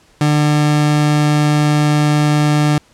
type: tone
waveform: 30% pulse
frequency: 149.2 Hz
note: D3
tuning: 28 cents sharp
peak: -8 dBFS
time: 0.21-2.78 s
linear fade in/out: 2 ms
effects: pink hiss -51 dBFS RMS until 2.93 s + low-pass 9000 Hz 12 dB/octave